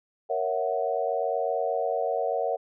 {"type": "chord", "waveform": "sine", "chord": "F# dominant seventh", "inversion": "first", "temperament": "equal", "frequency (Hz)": [466.2, 554.4, 659.3, 740], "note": ["A#4", "C#5", "E5", "F#5"], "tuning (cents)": [0, 0, 0, 0], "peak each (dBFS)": -30, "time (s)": [0.29, 2.57], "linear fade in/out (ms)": 20, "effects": []}